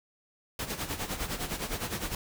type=noise with tremolo; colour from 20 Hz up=pink; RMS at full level=-32 dBFS; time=0.59-2.15 s; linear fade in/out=2 ms; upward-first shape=sine; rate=9.8 Hz; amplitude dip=70%; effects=none